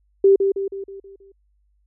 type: tone with echo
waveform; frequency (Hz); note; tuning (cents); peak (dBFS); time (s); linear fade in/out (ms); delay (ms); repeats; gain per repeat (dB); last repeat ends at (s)
sine; 392; G4; 0; -9; 0.24-0.36; 5; 160; 6; -6; 1.32
effects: added 50 Hz sine -60 dBFS peak until 1.86 s